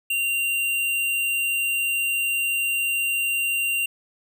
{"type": "tone", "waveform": "square", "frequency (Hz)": 2771, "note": "F7", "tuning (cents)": -14, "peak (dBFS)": -22, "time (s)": [0.1, 3.86], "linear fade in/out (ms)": 5, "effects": []}